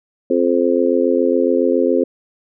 harmonic tone, 87.2 Hz, F2, 2 cents flat, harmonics 3 / 4 / 5 / 6, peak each -18 / -18 / -18 / -18 dBFS, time 0.3-2.04 s, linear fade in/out 5 ms, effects none

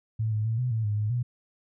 sine tone with pitch steps, 110.5 / 107.3 / 112.5 / 125.2 / 111.7 / 104.4 / 106 / 121.9 Hz, A2 / A2 / A2 / B2 / A2 / G#2 / G#2 / B2, +8 / -43 / +39 / +24 / +27 / +10 / +36 / -22 cents, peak -24 dBFS, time 0.19-1.23 s, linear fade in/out 10 ms, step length 130 ms, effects none

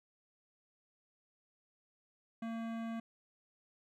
sine tone with hard clipping, 227.8 Hz, A#3, 40 cents flat, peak -40 dBFS, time 2.42-3 s, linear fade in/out 5 ms, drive 17 dB, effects none

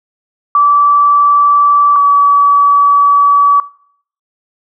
sine tone pair in turn, 1158 / 1143.4 Hz, D6 / D6, -25 / -47 cents, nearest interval unison, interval 22 cents, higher first, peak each -5 dBFS, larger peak neither, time 0.55-1.96 / 1.96-3.6 s, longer second, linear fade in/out 2 ms, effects noise-tail reverb RT60 0.6 s tail -20 dB re dry

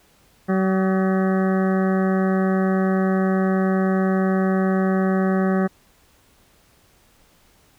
harmonic tone with a mistuned harmonic, 189.8 Hz, F#3, 44 cents sharp, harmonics 1 / 2 / 3 / 4 / 6 / 7 / 8 / 9 / 10, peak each -18 / -24 / -28 / -30 / -34 / -35 / -36 / -37 / -38 dBFS, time 0.48-5.68 s, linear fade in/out 20 ms, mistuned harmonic 7, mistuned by -74 cents, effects pink hiss -57 dBFS RMS until 7.78 s

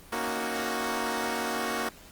10% pulse chord, D# minor seventh, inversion second, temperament equal, 233.1 / 277.2 / 311.1 / 370 Hz, A#3 / C#4 / D#4 / F#4, 0 / 0 / 0 / 0 cents, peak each -24 / -29 / -29 / -25 dBFS, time 0.12-1.89 s, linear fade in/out 5 ms, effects pink hiss -51 dBFS RMS until 2.11 s + Opus 24 kbps

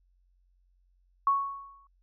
sine tone with exponential decay, 1108.7 Hz, C#6, in tune, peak -19 dBFS, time 1.27-1.87 s, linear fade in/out 2 ms, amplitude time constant 130 ms, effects added 45 Hz sine -64 dBFS peak until 2.02 s

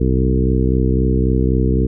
harmonic tone with a mistuned harmonic, 63.8 Hz, C2, 43 cents flat, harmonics 1 / 2 / 3 / 4 / 5 / 6 / 7, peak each -16 / -19 / -21 / -22 / -23 / -24 / -24 dBFS, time 0-1.87 s, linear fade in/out 10 ms, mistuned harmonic 1, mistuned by -38 cents, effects none

